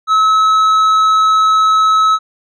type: tone with tanh clipping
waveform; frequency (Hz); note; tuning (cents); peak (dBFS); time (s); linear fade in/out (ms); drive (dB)
sine; 1292; E6; -35; -9; 0.07-2.19; 50; 7
effects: none